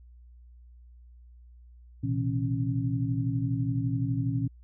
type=tone cluster; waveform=sine; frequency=118.7 / 130.7 / 163.8 / 274.2 Hz; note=A#2 / C3 / E3 / C#4; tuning=+32 / -1 / -11 / -19 cents; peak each=-28 / -33 / -34 / -32 dBFS; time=2.03-4.48 s; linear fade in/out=10 ms; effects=added 60 Hz sine -49 dBFS peak until 4.63 s